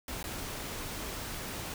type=noise with dropouts; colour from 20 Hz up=pink; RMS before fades=-39 dBFS; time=0.08-1.74 s; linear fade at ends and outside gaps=2 ms; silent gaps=0.229-0.24 s; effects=none